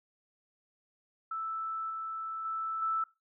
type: tone with level steps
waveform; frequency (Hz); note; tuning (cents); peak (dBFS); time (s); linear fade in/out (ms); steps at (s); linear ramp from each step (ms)
sine; 1318.5; E6; 0; -33 / -35 / -32 / -28; 1.31-3.04; 5; 1.9 / 2.45 / 2.82; 2
effects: noise-tail reverb RT60 0.2 s tail -18 dB re dry